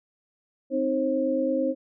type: tone cluster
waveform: sine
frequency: 261.4 / 310.5 / 535 Hz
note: C4 / D#4 / C5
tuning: -1 / -3 / +38 cents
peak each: -27 / -28 / -25 dBFS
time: 0.7-1.75 s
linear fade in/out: 50 ms
effects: none